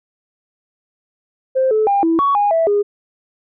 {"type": "tone with pitch steps", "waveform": "sine", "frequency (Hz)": [524, 433.2, 801, 329, 1120, 820, 657, 409.7], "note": ["C5", "A4", "G5", "E4", "C#6", "G#5", "E5", "G#4"], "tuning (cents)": [2, -27, 37, -3, 18, -22, -6, -24], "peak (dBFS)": -11, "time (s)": [1.55, 2.83], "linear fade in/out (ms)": 20, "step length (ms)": 160, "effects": ["tanh soft clip ceiling -7 dBFS"]}